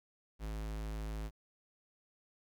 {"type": "tone", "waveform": "square", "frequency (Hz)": 53.4, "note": "G#1", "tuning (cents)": 49, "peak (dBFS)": -39, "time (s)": [0.39, 1.31], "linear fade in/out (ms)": 50, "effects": ["11-bit"]}